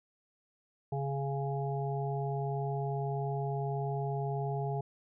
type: harmonic tone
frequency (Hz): 138.59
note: C#3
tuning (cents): 0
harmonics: 1 / 3 / 5 / 6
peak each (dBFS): -33 / -38 / -40 / -41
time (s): 0.92-4.81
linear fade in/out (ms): 5
effects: none